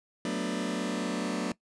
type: chord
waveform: sawtooth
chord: B minor seventh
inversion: second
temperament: just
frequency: 185.21 / 222.2 / 246.9 / 296.3 Hz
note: F#3 / A3 / B3 / D4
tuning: +2 / +17 / 0 / +15 cents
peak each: -31 dBFS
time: 0.25-1.52 s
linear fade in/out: 2 ms
effects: noise-tail reverb RT60 0.1 s tail -20 dB re dry + resampled to 22050 Hz